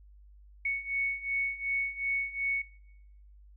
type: beating tone pair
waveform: sine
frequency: 2217 / 2219.7 Hz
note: C#7 / C#7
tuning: 0 / +2 cents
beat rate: 2.7 Hz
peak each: -34 / -32 dBFS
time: 0.65-2.62 s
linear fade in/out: 5 ms
effects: noise-tail reverb RT60 0.9 s tail -22 dB re dry + added 50 Hz sine -52 dBFS peak until 3.56 s